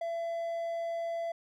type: tone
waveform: triangle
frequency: 672 Hz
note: E5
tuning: 33 cents sharp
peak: -30 dBFS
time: 0.01-1.32 s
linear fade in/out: 5 ms
effects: none